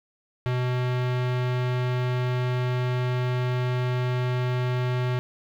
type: tone with low-pass filter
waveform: square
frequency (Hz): 125.2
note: B2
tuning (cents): +24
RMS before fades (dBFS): -25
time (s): 0.46-5.19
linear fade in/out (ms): 0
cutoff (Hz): 2900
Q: 1.1
effects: 8-bit